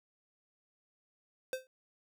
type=tone with exponential decay; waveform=square; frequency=518 Hz; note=C5; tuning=17 cents flat; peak=-31 dBFS; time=1.53-1.67 s; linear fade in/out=1 ms; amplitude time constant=30 ms; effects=none